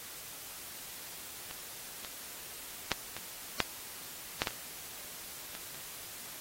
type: clicks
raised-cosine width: 0.2 ms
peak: -24 / -23 / -10 / -21 / -8 / -10 / -13 / -26 / -24 / -29 dBFS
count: 10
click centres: 1.511 / 2.048 / 2.917 / 3.166 / 3.603 / 4.419 / 4.472 / 4.507 / 5.551 / 5.746 s
effects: white hiss -46 dBFS RMS until 6.4 s + AAC 48 kbps